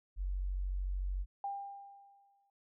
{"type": "tone", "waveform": "sine", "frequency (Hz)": 46.72, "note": "F#1", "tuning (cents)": 18, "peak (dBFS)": -33, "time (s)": [0.16, 1.26], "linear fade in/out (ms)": 50}
{"type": "tone with exponential decay", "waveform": "sine", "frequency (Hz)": 798, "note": "G5", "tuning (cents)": 31, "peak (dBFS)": -34, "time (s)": [1.44, 2.5], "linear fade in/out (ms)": 2, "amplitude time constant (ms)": 230}
{"effects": []}